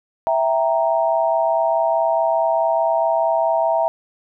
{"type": "chord", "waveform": "sine", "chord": "E diminished", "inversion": "none", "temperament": "equal", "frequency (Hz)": [659.3, 784, 932.3], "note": ["E5", "G5", "Bb5"], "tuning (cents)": [0, 0, 0], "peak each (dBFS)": [-17, -23, -21], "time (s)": [0.27, 3.88], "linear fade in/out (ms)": 0, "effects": []}